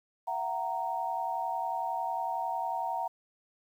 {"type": "tone cluster", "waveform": "sine", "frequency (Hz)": [678, 749, 929], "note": ["E5", "F#5", "A#5"], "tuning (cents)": [49, 21, -6], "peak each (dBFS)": [-38, -34, -33], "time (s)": [0.27, 3.08], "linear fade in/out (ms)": 10, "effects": ["10-bit"]}